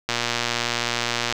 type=click train; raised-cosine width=0.2 ms; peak=-5 dBFS; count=148; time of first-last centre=0.09-1.325 s; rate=119 Hz; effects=7-bit